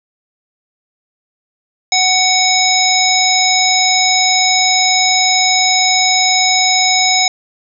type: harmonic tone with a mistuned harmonic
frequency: 745 Hz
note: F#5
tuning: 12 cents sharp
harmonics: 1 / 3 / 5 / 7 / 9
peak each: -16 / -16 / -16 / -16 / -16 dBFS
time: 1.92-7.28 s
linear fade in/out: 2 ms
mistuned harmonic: 5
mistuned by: +42 cents
effects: none

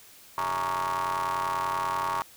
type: ring-modulated tone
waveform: 35% pulse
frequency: 90.3 Hz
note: F#2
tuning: 42 cents flat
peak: -22 dBFS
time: 0.38-2.22 s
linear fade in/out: 0 ms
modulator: 1020 Hz
effects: white hiss -52 dBFS RMS until 2.36 s

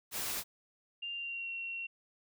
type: noise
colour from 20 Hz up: white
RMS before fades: -37 dBFS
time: 0.11-0.44 s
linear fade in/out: 50 ms
type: tone with pitch glide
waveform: sine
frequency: 2794 to 2733 Hz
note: F7 to F7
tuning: 0 to -38 cents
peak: -37 dBFS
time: 1.02-1.87 s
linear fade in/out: 10 ms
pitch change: -38 cents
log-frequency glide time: 1.13-1.5 s
effects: none

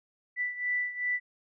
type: beating tone pair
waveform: sine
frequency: 1975.5 / 1978.1 Hz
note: B6 / B6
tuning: 0 / +2 cents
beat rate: 2.6 Hz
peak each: -30 / -34 dBFS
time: 0.36-1.2 s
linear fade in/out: 50 ms
effects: none

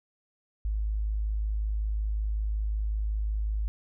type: tone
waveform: sine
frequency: 52.7 Hz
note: G#1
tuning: 26 cents sharp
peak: -26 dBFS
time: 0.65-3.68 s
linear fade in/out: 0 ms
effects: none

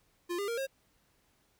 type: tone with pitch steps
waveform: square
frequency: 349.2 / 403.4 / 466.1 / 538.5 Hz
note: F4 / G4 / A#4 / C5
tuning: 0 / +50 / 0 / +50 cents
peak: -33 dBFS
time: 0.29-0.67 s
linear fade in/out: 20 ms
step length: 95 ms
effects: pink hiss -71 dBFS RMS until 1.59 s

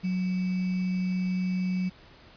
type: tone with sample-and-hold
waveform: sine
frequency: 184 Hz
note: F#3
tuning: 9 cents flat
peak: -25 dBFS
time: 0.03-1.9 s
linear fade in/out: 20 ms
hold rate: 2450 Hz
effects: pink hiss -53 dBFS RMS until 2.36 s + resampled to 11025 Hz

